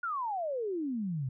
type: exponential sweep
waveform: sine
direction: down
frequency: 1453 to 123.3 Hz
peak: -31 dBFS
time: 0.03-1.29 s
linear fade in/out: 5 ms
effects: none